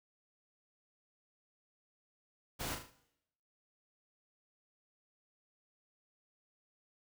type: noise with echo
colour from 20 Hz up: pink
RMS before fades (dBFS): -40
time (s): 2.59-2.76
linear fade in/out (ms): 20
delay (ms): 38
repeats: 4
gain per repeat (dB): -6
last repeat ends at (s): 2.912
effects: noise-tail reverb RT60 0.8 s tail -17 dB re dry